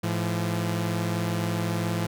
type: tone pair together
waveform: sawtooth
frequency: 107.5 / 170.65 Hz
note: A2 / F3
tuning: -40 / -40 cents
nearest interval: minor sixth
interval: 800 cents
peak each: -24 dBFS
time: 0.03-2.07 s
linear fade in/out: 10 ms
effects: none